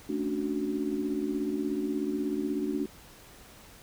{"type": "chord", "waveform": "sine", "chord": "D major seventh", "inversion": "second", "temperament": "equal", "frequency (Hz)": [220, 277.2, 293.7, 370], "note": ["A3", "C#4", "D4", "F#4"], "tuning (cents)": [0, 0, 0, 0], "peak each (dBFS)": [-35, -36, -31, -34], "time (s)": [0.09, 2.86], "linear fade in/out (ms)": 5, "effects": ["pink hiss -52 dBFS RMS until 3.82 s"]}